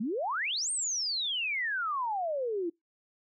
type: exponential two-way sweep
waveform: sine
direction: up then down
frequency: 196 to 8870 to 324.5 Hz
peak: -29 dBFS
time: 0-2.7 s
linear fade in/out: 10 ms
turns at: 0.71 s
effects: noise-tail reverb RT60 0.2 s tail -26 dB re dry